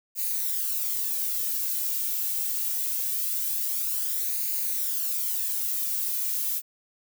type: noise with flanger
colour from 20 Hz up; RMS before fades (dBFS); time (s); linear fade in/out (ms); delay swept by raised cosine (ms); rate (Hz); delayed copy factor
violet; -28; 0.15-6.62; 50; 0.44 to 2.24; 0.23; +0.55
effects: none